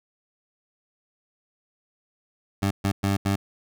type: tone bursts at uneven times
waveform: 20% pulse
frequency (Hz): 98.7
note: G2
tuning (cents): +12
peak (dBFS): -16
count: 4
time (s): 2.62-2.71 / 2.84-2.92 / 3.03-3.17 / 3.25-3.36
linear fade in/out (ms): 10
effects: none

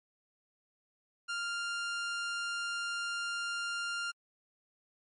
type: tone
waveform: sawtooth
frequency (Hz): 1396.9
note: F6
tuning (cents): 0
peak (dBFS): -30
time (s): 1.28-4.12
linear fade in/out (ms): 20
effects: low-pass 8000 Hz 12 dB/octave + MP3 48 kbps

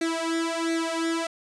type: tone with flanger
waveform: sawtooth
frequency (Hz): 329.6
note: E4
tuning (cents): 0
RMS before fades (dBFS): -27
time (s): 0.01-1.27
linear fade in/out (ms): 5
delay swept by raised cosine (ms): 0.48 to 2.48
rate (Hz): 1.4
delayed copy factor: +0.85
effects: resampled to 22050 Hz

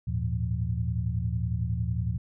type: tone cluster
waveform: sine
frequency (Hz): 77.8 / 104.8 / 115.7 / 172.1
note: D#2 / G#2 / A#2 / F3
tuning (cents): 0 / +16 / -13 / -25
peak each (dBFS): -31 / -33 / -29 / -35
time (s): 0.07-2.18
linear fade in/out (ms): 10
effects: none

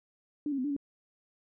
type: tone with pitch steps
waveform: sine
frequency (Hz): 294.9 / 275.9 / 253.9 / 291.1 / 281.4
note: D4 / C#4 / B3 / D4 / C#4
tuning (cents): +7 / -8 / +48 / -15 / +26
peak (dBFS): -29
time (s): 0.46-0.765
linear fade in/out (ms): 2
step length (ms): 61
effects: none

